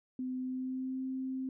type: tone with pitch glide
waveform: sine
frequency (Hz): 255.9 to 261.7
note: C4 to C4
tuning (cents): -38 to 0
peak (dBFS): -34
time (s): 0.19-1.49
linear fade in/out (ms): 2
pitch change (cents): +38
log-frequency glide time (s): 0.38-1.04
effects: none